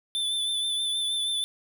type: tone with vibrato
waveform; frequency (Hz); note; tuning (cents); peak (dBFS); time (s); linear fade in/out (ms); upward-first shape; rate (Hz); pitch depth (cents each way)
square; 3517; A7; -1; -26; 0.15-1.44; 0; sine; 6.3; 28
effects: none